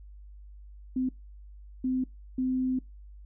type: tone bursts at uneven times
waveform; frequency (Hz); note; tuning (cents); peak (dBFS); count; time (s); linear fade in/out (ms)
sine; 257.2; C4; -30; -25; 3; 0.96-1.09 / 1.84-2.04 / 2.38-2.79; 5
effects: noise-tail reverb RT60 0.2 s tail -23 dB re dry + added 50 Hz sine -45 dBFS peak until 3.25 s